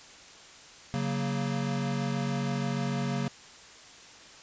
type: chord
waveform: square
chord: F# major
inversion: second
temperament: equal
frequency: 138.59 / 185 / 233.1 Hz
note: C#3 / F#3 / A#3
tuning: 0 / 0 / 0 cents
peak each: -32 / -35 / -34 dBFS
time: 0.94-3.28 s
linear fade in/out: 0 ms
effects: white hiss -50 dBFS RMS until 4.42 s + resampled to 16000 Hz